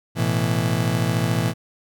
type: chord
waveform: 35% pulse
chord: A suspended second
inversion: none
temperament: just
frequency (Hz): 110 / 123.75 / 165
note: A2 / B2 / E3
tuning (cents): 0 / +4 / +2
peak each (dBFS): -22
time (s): 0.15-1.54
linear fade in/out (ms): 50
effects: none